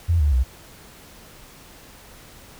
sine tone with pitch steps, 84.7 / 73.31 / 63.45 Hz, E2 / D2 / B1, +48 / -3 / +47 cents, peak -15 dBFS, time 0.08-0.44 s, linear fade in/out 20 ms, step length 120 ms, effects pink hiss -46 dBFS RMS until 2.59 s

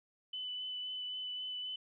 sine tone with vibrato, 3002 Hz, F#7, 24 cents sharp, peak -38 dBFS, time 0.33-1.76 s, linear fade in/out 5 ms, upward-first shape sine, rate 3.8 Hz, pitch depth 12 cents each way, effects none

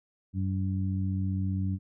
harmonic tone, 95.1 Hz, F#2, 48 cents sharp, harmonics 1 / 2 / 3, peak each -28 / -32 / -39 dBFS, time 0.33-1.79 s, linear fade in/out 50 ms, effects none

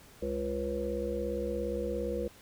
harmonic tone with a mistuned harmonic, 69.3 Hz, C#2, in tune, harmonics 1 / 3 / 5 / 7 / 8, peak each -39 / -39 / -38 / -34 / -39 dBFS, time 0.22-2.28 s, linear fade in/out 5 ms, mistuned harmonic 8, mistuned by -38 cents, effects pink hiss -56 dBFS RMS until 2.41 s

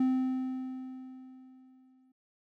triangle tone with exponential decay, 258.7 Hz, C4, 19 cents flat, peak -21 dBFS, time 0-2.12 s, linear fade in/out 5 ms, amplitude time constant 460 ms, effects none

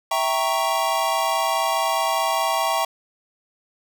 square chord, E diminished seventh, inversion none, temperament equal, 659.3 / 784 / 932.3 / 1108.7 Hz, E5 / G5 / Bb5 / Db6, 0 / 0 / 0 / 0 cents, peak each -26 dBFS, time 0.11-2.85 s, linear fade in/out 5 ms, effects none

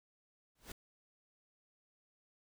pink noise with exponential growth, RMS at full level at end -43 dBFS, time 0.55-0.72 s, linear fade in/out 5 ms, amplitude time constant 35 ms, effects none

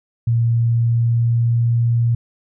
sine tone with pitch glide, 116.54 to 117.62 Hz, A#2 to A#2, 0 to +16 cents, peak -13 dBFS, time 0.27-2.15 s, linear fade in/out 5 ms, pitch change +16 cents, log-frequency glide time 0.5-1.7 s, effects none

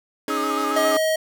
sawtooth chord, C# suspended second, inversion none, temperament equal, 277.2 / 311.1 / 415.3 Hz, C#4 / D#4 / G#4, 0 / 0 / 0 cents, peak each -24 dBFS, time 0.28-0.97 s, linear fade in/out 2 ms
sine tone with vibrato, 1244.5 Hz, D#6, in tune, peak -24 dBFS, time 0.3-0.97 s, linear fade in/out 2 ms, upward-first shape square, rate 7.3 Hz, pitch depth 50 cents each way
square tone, 633 Hz, D#5, 30 cents sharp, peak -19 dBFS, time 0.76-1.16 s, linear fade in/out 5 ms
effects none

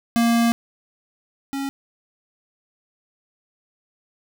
square tone pair in turn, 233.1 / 275 Hz, A#3 / C#4, 0 / -14 cents, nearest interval minor third, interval 286 cents, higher second, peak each -16 / -25 dBFS, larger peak first, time 0.16-0.52 / 1.53-1.69 s, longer first, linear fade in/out 0 ms, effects none

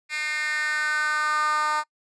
10% pulse tone with high-pass filter sweep, 303.5 Hz, D#4, 43 cents flat, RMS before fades -25 dBFS, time 0.09-1.84 s, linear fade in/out 50 ms, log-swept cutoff 2300 to 1000 Hz, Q 4.3, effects noise-tail reverb RT60 0.1 s tail -25 dB re dry + resampled to 22050 Hz

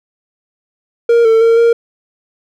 triangle tone with pitch steps, 468 / 448.7 / 458.3 / 465.5 Hz, A#4 / A4 / A#4 / A#4, +7 / +34 / -29 / -2 cents, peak -4 dBFS, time 1.09-1.73 s, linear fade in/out 5 ms, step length 160 ms, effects none

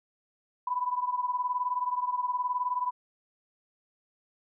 sine beating tone pair, 987.8 / 1006.8 Hz, B5 / B5, 0 / +33 cents, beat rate 19 Hz, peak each -29 / -32 dBFS, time 0.67-2.91 s, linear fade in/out 5 ms, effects none

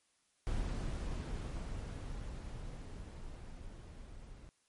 brown noise with level ramp, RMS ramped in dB -36 to -52 dBFS, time 0.47-4.49 s, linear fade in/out 0 ms, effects white hiss -75 dBFS RMS until 4.68 s + MP3 48 kbps

